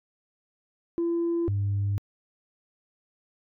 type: tone pair in turn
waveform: sine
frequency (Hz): 339 / 100.29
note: E4 / G2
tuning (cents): +49 / +40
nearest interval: octave + major sixth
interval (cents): 2109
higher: first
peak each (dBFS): -22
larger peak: neither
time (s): 0.98-1.48 / 1.48-1.98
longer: neither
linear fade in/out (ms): 0
effects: tanh soft clip ceiling -21 dBFS